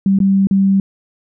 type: tone with dropouts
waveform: sine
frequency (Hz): 194.7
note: G3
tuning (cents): -12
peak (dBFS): -9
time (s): 0.06-0.8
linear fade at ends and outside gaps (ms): 2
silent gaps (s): 0.188-0.202 / 0.471-0.51
effects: none